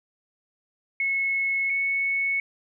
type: tone pair in turn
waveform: sine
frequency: 2189 / 2209 Hz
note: C#7 / C#7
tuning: -22 / -7 cents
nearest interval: unison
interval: 15 cents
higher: second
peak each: -22 dBFS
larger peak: neither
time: 1-1.7 / 1.7-2.4 s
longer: neither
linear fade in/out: 2 ms
effects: none